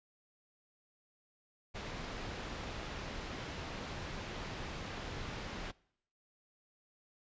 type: low-pass noise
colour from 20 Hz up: pink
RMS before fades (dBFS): -43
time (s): 1.74-5.72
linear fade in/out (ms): 20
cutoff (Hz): 4300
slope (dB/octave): 12
effects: noise-tail reverb RT60 0.7 s tail -24 dB re dry + resampled to 16000 Hz